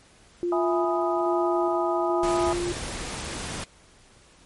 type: tone with tremolo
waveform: sine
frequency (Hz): 349.2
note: F4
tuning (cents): 0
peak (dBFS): -23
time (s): 0.43-2.72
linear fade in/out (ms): 0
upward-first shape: square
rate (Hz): 1.2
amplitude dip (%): 25
type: chord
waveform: sine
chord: E major seventh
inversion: none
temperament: equal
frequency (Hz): 659.3 / 830.6 / 987.8 / 1244.5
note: E5 / G#5 / B5 / D#6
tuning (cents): 0 / 0 / 0 / 0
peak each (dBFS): -27 / -30 / -32 / -30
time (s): 0.52-2.53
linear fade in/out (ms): 2
type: noise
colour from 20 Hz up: pink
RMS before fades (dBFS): -33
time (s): 2.23-3.64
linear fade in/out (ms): 2
effects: pink hiss -55 dBFS RMS until 4.45 s + MP3 48 kbps